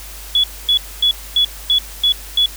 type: tone bursts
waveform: sine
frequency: 3396 Hz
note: G#7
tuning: 38 cents sharp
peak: -10 dBFS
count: 7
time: 0.35-2.459 s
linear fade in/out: 2 ms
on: 87 ms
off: 250 ms
effects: added 50 Hz sine -34 dBFS peak until 2.56 s + white hiss -35 dBFS RMS until 2.56 s